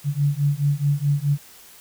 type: beating tone pair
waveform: sine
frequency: 141.4 / 146.1 Hz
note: C#3 / D3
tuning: +35 / -9 cents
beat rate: 4.7 Hz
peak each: -21 dBFS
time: 0.04-1.38 s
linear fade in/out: 50 ms
effects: white hiss -47 dBFS RMS until 1.8 s